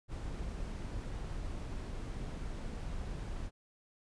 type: noise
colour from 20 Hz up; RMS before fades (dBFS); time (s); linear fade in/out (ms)
brown; -40; 0.08-3.51; 50
effects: resampled to 22050 Hz